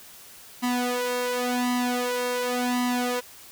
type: tone with flanger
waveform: sawtooth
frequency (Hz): 246.9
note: B3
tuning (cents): 0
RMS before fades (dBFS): -26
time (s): 0.62-3.21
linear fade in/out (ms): 20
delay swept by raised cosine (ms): 1 to 2.2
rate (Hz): 0.91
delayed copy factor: +0.85
effects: white hiss -47 dBFS RMS until 3.51 s